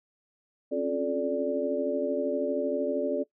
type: tone cluster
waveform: sine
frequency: 268.4 / 281.2 / 353 / 432.2 / 583 Hz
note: C4 / C#4 / F4 / A4 / D5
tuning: +44 / +25 / +19 / -31 / -13 cents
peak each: -32 / -38 / -34 / -31 / -29 dBFS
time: 0.71-3.24 s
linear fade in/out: 20 ms
effects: noise-tail reverb RT60 0.1 s tail -19 dB re dry